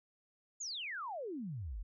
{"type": "exponential sweep", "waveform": "sine", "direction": "down", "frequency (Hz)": [7180, 40.62], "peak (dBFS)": -39, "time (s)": [0.6, 1.83], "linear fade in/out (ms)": 10, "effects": []}